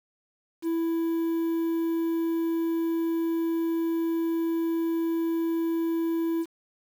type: tone with quantisation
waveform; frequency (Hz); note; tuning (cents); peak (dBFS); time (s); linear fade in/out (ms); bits
triangle; 330.8; E4; +6; -22; 0.62-6.46; 50; 8
effects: none